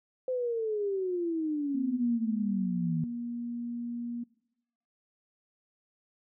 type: exponential sweep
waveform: sine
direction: down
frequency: 518 to 158 Hz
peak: -28 dBFS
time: 0.28-3.04 s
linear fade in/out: 2 ms
type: tone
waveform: sine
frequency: 237.9 Hz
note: A#3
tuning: 35 cents sharp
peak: -33 dBFS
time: 1.74-4.24 s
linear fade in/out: 10 ms
effects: noise-tail reverb RT60 0.9 s tail -22 dB re dry